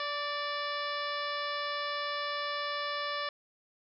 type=harmonic tone with a mistuned harmonic; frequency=581 Hz; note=D5; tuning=19 cents flat; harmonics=1 / 2 / 3 / 4 / 5 / 6 / 7 / 8 / 9; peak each=-39 / -36 / -39 / -44 / -45 / -43 / -45 / -48 / -46 dBFS; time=0-3.29 s; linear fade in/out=2 ms; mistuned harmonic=3; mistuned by=+29 cents; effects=none